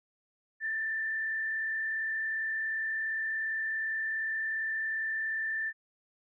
sine tone with frequency modulation, 1775 Hz, A6, 15 cents sharp, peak -30 dBFS, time 0.6-5.73 s, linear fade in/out 50 ms, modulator 37.3 Hz, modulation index 0.62, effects none

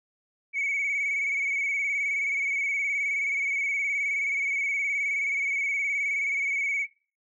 sine tone with vibrato, 2241 Hz, C#7, 18 cents sharp, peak -23 dBFS, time 0.53-6.87 s, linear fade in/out 50 ms, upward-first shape square, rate 19 Hz, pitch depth 37 cents each way, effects noise-tail reverb RT60 0.4 s tail -25 dB re dry + tanh soft clip ceiling -22 dBFS

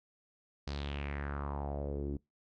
sawtooth tone with low-pass filter sweep, 71.2 Hz, C#2, 47 cents sharp, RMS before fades -38 dBFS, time 0.67-2.17 s, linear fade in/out 5 ms, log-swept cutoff 4900 to 300 Hz, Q 3.7, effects noise-tail reverb RT60 0.2 s tail -24 dB re dry

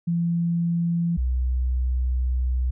sine tone pair in turn, 170 / 62.84 Hz, F3 / B1, -46 / +31 cents, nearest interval octave + perfect fourth, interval 1723 cents, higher first, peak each -20 dBFS, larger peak neither, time 0.07-1.17 / 1.17-2.71 s, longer second, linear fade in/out 10 ms, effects none

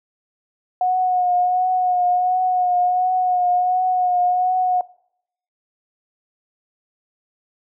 sine tone with vibrato, 728 Hz, F#5, 28 cents flat, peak -15 dBFS, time 0.81-4.81 s, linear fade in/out 2 ms, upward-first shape triangle, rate 1.4 Hz, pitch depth 32 cents each way, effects noise-tail reverb RT60 0.7 s tail -21 dB re dry

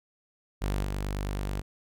sawtooth tone with level steps, 49.26 Hz, G1, 9 cents sharp, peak -23 / -26 dBFS, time 0.61-1.62 s, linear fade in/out 20 ms, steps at 0.83 s, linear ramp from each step 20 ms, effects none

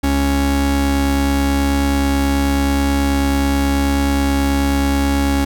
45% pulse tone pair together, 69.3 / 277.2 Hz, C#2 / C#4, 0 / 0 cents, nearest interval 2 octaves, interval 2400 cents, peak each -17 dBFS, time 0.03-5.45 s, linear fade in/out 10 ms, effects none

